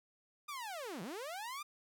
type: linear two-way sweep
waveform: sawtooth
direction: down then up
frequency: 1227 to 156.6 to 1227 Hz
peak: -38 dBFS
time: 0.48-1.63 s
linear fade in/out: 10 ms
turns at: 1.02 s
effects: none